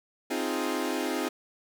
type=chord; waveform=sawtooth; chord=F minor seventh; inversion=second; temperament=equal; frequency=261.6 / 311.1 / 349.2 / 415.3 Hz; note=C4 / Eb4 / F4 / Ab4; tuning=0 / 0 / 0 / 0 cents; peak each=-29 / -29 / -30 / -31 dBFS; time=0.3-1.29 s; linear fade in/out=10 ms; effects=none